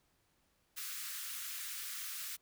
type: high-pass noise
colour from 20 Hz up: white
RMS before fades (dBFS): -43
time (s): 0.76-2.37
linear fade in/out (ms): 20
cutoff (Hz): 1200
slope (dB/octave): 48
effects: pink hiss -75 dBFS RMS until 2.41 s